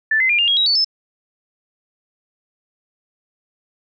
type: tone with pitch steps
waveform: sine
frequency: 1760 / 2057 / 2404 / 2810 / 3284 / 3839 / 4486 / 5244 Hz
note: A6 / C7 / D7 / F7 / G#7 / B7 / C#8 / E8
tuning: 0 / -30 / +40 / +10 / -20 / -50 / +20 / -10 cents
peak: -13 dBFS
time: 0.11-0.846 s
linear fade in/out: 5 ms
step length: 92 ms
effects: none